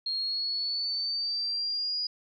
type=exponential sweep; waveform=sine; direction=up; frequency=4235 to 4912 Hz; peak=-28 dBFS; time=0.06-2.07 s; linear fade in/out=5 ms; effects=none